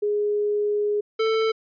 sine / square tone pair in turn, 415.3 / 443.4 Hz, G#4 / A4, 0 / +13 cents, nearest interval minor second, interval 113 cents, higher second, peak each -20 dBFS, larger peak neither, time 0.02-1.01 / 1.19-1.52 s, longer first, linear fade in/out 10 ms, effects resampled to 11025 Hz

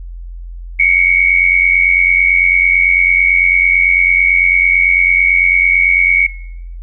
sine tone pair together, 2180 / 2269 Hz, C#7 / C#7, -29 / +40 cents, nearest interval minor second, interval 69 cents, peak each -10 dBFS, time 0.79-6.27 s, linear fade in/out 10 ms, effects noise-tail reverb RT60 0.9 s tail -23 dB re dry + added 43 Hz sine -25 dBFS peak until 6.82 s

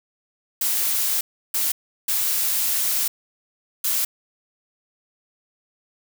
blue noise bursts at uneven times, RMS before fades -22 dBFS, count 4, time 0.61-1.21 / 1.54-1.72 / 2.08-3.08 / 3.84-4.05 s, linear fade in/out 5 ms, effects none

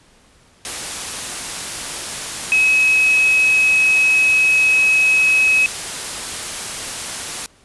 sine tone in noise, 2555 Hz, D#7, 45 cents sharp, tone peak -11 dBFS, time 2.52-5.66 s, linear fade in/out 0 ms, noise white, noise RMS -26 dBFS, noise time 0.65-7.46 s, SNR +12 dB, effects pink hiss -52 dBFS RMS until 7.64 s + resampled to 24000 Hz

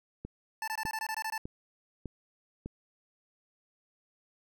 click train, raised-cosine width 3 ms, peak -26 dBFS, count 5, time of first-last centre 0.25-2.66 s, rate 1.66 Hz
25% pulse tone bursts, 880 Hz, A5, in tune, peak -29 dBFS, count 10, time 0.62-1.379 s, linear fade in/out 2 ms, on 57 ms, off 21 ms
effects none

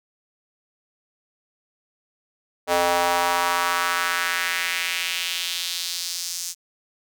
square tone with high-pass filter sweep, 87.31 Hz, F2, in tune, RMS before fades -24 dBFS, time 2.67-6.55 s, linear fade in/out 50 ms, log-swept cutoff 600 to 6300 Hz, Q 2, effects none

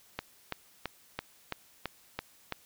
click train, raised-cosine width 0.3 ms, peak -17 dBFS, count 8, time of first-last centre 0.19-2.523 s, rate 3 Hz, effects white hiss -61 dBFS RMS until 2.65 s

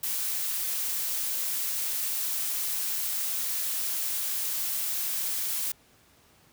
blue noise, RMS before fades -30 dBFS, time 0.03-5.72 s, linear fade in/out 5 ms, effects pink hiss -60 dBFS RMS until 6.52 s + high-pass 60 Hz 12 dB/octave

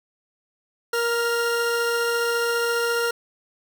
40% pulse tone pair together, 470.5 / 1396.9 Hz, A#4 / F6, +16 / 0 cents, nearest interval octave + perfect fifth, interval 1884 cents, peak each -22 / -24 dBFS, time 0.93-3.11 s, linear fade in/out 5 ms, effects none

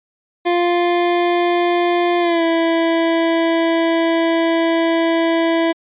25% pulse tone with pitch glide, 349.2 to 330.9 Hz, F4 to E4, 0 to +7 cents, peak -10 dBFS, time 0.45-5.73 s, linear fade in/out 20 ms, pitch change -93 cents, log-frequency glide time 2.2-2.43 s, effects resampled to 8000 Hz

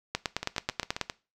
two click trains, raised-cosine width 0.2 ms, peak -10 / -15 dBFS, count 9 / 6, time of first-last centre 0.15-1.013 / 0.43-1.098 s, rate 9.27 / 7.48 Hz, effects noise-tail reverb RT60 0.3 s tail -19 dB re dry

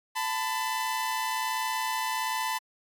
sawtooth tone pair together, 884 / 1005.2 Hz, A5 / B5, +8 / +30 cents, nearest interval major second, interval 222 cents, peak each -27 dBFS, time 0.15-2.59 s, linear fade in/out 20 ms, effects AAC 64 kbps

